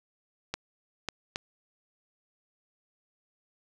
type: clicks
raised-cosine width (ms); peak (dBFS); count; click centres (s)
0.2; -14; 3; 0.54 / 1.087 / 1.359
effects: none